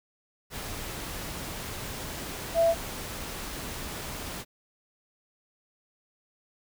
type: tone in noise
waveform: sine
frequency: 667 Hz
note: E5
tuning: 20 cents sharp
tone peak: -19 dBFS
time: 2.54-2.75 s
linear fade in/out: 50 ms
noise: pink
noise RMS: -37 dBFS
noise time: 0.5-4.45 s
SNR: +15 dB
effects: none